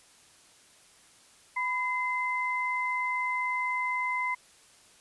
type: tone pair together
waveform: sine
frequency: 997.8 / 2066 Hz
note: B5 / C7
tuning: +17 / -22 cents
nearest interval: octave + minor second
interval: 1261 cents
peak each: -30 / -30 dBFS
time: 1.56-4.35 s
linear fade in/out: 10 ms
effects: white hiss -58 dBFS RMS until 5 s + resampled to 24000 Hz